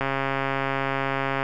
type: click train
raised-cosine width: 0.5 ms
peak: -10 dBFS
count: 194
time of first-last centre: 0.01-1.429 s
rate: 136 Hz
effects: none